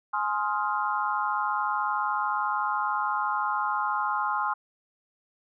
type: chord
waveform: sine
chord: F minor seventh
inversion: first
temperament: just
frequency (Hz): 838.1 / 1047.7 / 1257.2 / 1396.9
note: Ab5 / C6 / Eb6 / F6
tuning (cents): +16 / +2 / +18 / 0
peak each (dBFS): -30 / -29 / -31 / -32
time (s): 0.13-4.54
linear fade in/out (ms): 10
effects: none